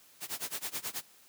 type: noise with tremolo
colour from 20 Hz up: white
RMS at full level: -35 dBFS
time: 0.2-1.03 s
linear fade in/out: 50 ms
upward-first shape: sine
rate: 9.3 Hz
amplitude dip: 95%
effects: white hiss -60 dBFS RMS until 1.28 s + high-pass 100 Hz 12 dB/octave